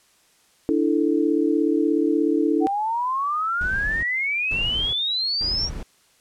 sine chord, D suspended second, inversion none, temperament just, 293.7 / 330.4 / 440.5 Hz, D4 / E4 / A4, 0 / +4 / +2 cents, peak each -21 / -21 / -24 dBFS, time 0.69-2.67 s, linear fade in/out 0 ms
sine exponential sweep, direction up, 740 to 5700 Hz, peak -21 dBFS, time 2.6-5.7 s, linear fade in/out 50 ms
brown noise bursts, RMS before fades -31 dBFS, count 3, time 3.61-5.83 s, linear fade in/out 2 ms, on 420 ms, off 480 ms
effects white hiss -59 dBFS RMS until 6.2 s + low-pass 10000 Hz 12 dB/octave

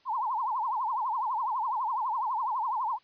sine tone with vibrato, 952 Hz, A#5, 36 cents sharp, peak -27 dBFS, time 0.05-2.99 s, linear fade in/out 50 ms, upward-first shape triangle, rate 12 Hz, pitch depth 250 cents each way, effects white hiss -64 dBFS RMS until 3.03 s + resampled to 11025 Hz

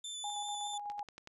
25% pulse tone with vibrato, 3520 Hz, A7, in tune, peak -36 dBFS, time 0.04-0.78 s, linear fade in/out 5 ms, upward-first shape square, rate 5 Hz, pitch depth 14 cents each way
sine tone with tremolo, 823 Hz, G#5, 16 cents flat, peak -37 dBFS, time 0.24-1.03 s, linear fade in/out 2 ms, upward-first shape square, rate 8.1 Hz, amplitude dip 35%
click train, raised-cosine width 0.2 ms, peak -31 dBFS, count 5, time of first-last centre 0.9-1.274 s, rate 10.7 Hz
effects resampled to 32000 Hz

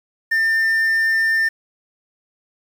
triangle tone with quantisation, 1798 Hz, A6, 37 cents sharp, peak -13 dBFS, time 0.31-1.49 s, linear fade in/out 10 ms, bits 7, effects none

